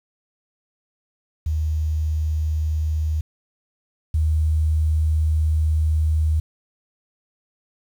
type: tone pair in turn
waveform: sine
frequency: 77.7 / 78.04 Hz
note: D#2 / D#2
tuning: -2 / +6 cents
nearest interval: unison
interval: 8 cents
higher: second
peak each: -19 / -16 dBFS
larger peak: second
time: 1.46-3.21 / 4.14-6.4 s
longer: second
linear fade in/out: 5 ms
effects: 8-bit